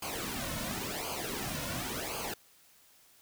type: noise with flanger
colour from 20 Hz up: pink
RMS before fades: -37 dBFS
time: 0.02-2.34 s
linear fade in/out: 5 ms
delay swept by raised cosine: 0.53 to 2.53 ms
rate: 0.93 Hz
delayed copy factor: -0.75
effects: white hiss -62 dBFS RMS until 3.21 s